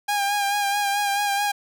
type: tone with vibrato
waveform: sawtooth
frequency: 810 Hz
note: G#5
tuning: 43 cents flat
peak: -17 dBFS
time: 0.08-1.52 s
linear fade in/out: 10 ms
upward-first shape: sine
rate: 4.6 Hz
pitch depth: 34 cents each way
effects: none